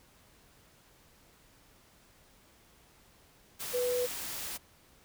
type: tone in noise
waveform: sine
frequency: 493.9 Hz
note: B4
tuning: in tune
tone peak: -28 dBFS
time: 3.73-4.07 s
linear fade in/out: 20 ms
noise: white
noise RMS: -39 dBFS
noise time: 3.59-4.58 s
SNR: +8 dB
effects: pink hiss -62 dBFS RMS until 5.04 s